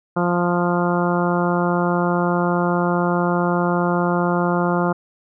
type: harmonic tone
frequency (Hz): 175.2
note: F3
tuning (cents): +6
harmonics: 1 / 2 / 3 / 4 / 5 / 6 / 7 / 8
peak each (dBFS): -20 / -23 / -25 / -26 / -27 / -28 / -28 / -29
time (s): 0.16-4.93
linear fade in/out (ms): 10
effects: none